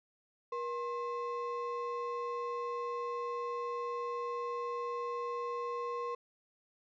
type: ring-modulated tone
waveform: triangle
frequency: 771 Hz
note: G5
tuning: 29 cents flat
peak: -30 dBFS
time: 0.52-6.15 s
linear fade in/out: 5 ms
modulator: 293 Hz
effects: resampled to 16000 Hz